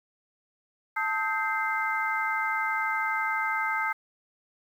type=tone cluster; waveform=sine; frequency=882 / 1275 / 1572 / 2081 Hz; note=A5 / D#6 / G6 / C7; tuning=+4 / +42 / +4 / -10 cents; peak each=-31 dBFS; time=0.96-3.93 s; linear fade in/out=10 ms; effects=9-bit